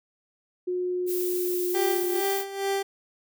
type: tone with pitch glide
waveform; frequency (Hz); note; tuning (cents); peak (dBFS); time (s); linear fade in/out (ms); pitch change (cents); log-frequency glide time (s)
sine; 361.5 to 357.1; F#4 to F4; -40 to +39; -25; 0.67-2.21; 10; -21; 0.79-1.96
type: noise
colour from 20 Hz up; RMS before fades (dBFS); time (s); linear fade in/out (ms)
violet; -33; 1.06-2.45; 50
type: tone with tremolo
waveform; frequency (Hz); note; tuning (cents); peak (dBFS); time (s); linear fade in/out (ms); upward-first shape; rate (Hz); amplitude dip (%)
30% pulse; 393.2; G4; +5; -21; 1.74-2.83; 10; sine; 2.3; 75
effects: none